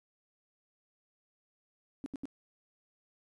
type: tone bursts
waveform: sine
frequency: 274.8 Hz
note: C#4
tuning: 15 cents flat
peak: -35 dBFS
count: 3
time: 2.04-2.255 s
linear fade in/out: 0 ms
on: 21 ms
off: 76 ms
effects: resampled to 24000 Hz + 12-bit